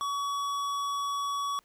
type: tone with tanh clipping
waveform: sine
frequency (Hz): 1130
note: C#6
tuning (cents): +33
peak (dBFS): -31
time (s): 0.01-1.59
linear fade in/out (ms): 0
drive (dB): 16
effects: pink hiss -67 dBFS RMS until 1.64 s